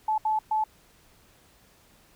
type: tone bursts at uneven times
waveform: sine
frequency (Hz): 866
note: A5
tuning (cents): -28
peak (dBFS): -22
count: 3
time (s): 0.08-0.18 / 0.25-0.39 / 0.51-0.64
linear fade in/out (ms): 5
effects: pink hiss -59 dBFS RMS until 2.15 s